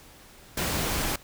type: noise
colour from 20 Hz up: pink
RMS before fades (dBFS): -28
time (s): 0.57-1.16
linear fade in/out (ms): 5
effects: pink hiss -51 dBFS RMS until 1.23 s